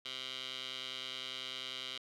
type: tone with band-pass filter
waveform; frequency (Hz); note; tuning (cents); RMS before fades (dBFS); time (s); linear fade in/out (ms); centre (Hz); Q
15% pulse; 129.9; C3; -12; -43; 0.05-1.98; 5; 3400; 4.3
effects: none